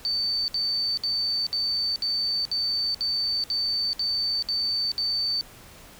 sine tone bursts, 4554 Hz, C#8, 46 cents sharp, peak -23 dBFS, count 11, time 0.05-5.41 s, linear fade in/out 0 ms, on 430 ms, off 63 ms, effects pink hiss -48 dBFS RMS until 5.99 s

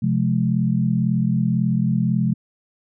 sine chord, F minor, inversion second, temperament equal with one note detuned, 130.81 / 174.61 / 212.8 Hz, C3 / F3 / Ab3, 0 / 0 / +42 cents, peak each -21 dBFS, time 0.02-2.34 s, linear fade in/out 10 ms, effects none

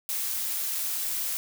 blue noise, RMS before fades -30 dBFS, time 0.09-1.37 s, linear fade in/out 0 ms, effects none

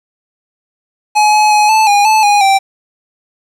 square tone with pitch steps, 845 / 850 / 842 / 874 / 816 / 870 / 822 / 781 Hz, G#5 / G#5 / G#5 / A5 / G#5 / A5 / G#5 / G5, +30 / +40 / +24 / -12 / -31 / -20 / -18 / -7 cents, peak -7 dBFS, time 1.15-2.59 s, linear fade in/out 20 ms, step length 180 ms, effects low-pass 9000 Hz 12 dB/octave + 7-bit

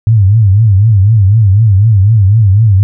sine tone with vibrato, 103.83 Hz, G#2, in tune, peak -3 dBFS, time 0.07-2.83 s, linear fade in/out 0 ms, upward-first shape triangle, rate 4 Hz, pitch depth 210 cents each way, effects none

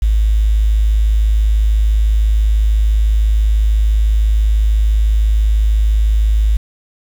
sine tone with quantisation, 53 Hz, G#1, 36 cents sharp, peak -9 dBFS, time 0.02-6.57 s, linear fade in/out 5 ms, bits 6, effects none

